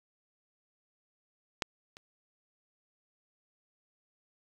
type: clicks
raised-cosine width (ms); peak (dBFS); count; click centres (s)
0.2; -12 / -30; 2; 1.622 / 1.969
effects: 8-bit